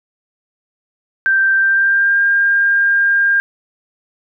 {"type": "tone with pitch glide", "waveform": "sine", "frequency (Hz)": [1568, 1604.7], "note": ["G6", "G6"], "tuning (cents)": [0, 40], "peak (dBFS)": -10, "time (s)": [1.26, 3.4], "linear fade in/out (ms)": 0, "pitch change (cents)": 40, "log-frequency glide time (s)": [1.56, 2.2], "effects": []}